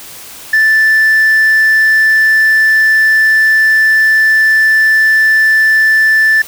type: tone with tanh clipping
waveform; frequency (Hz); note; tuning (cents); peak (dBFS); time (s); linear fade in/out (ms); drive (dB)
triangle; 1760; A6; 0; -6; 0.53-6.42; 5; 6
effects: white hiss -31 dBFS RMS until 6.47 s